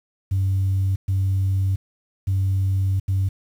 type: tone bursts at uneven times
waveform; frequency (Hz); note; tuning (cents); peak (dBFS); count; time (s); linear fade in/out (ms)
sine; 96; G2; -36; -16; 4; 0.31-0.96 / 1.08-1.76 / 2.27-3 / 3.08-3.29; 10
effects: tanh soft clip ceiling -15 dBFS + 8-bit